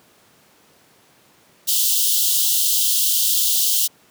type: high-pass noise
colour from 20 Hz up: white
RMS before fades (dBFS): -18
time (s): 1.67-3.88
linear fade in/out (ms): 20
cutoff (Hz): 2900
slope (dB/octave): 96
effects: pink hiss -54 dBFS RMS until 4.1 s + high-pass 150 Hz 12 dB/octave